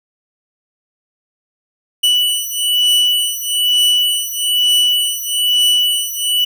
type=beating tone pair; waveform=45% pulse; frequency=2959 / 2960.1 Hz; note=F#7 / F#7; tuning=-1 / 0 cents; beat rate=1.1 Hz; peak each=-15 dBFS; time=2.03-6.45 s; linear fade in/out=10 ms; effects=none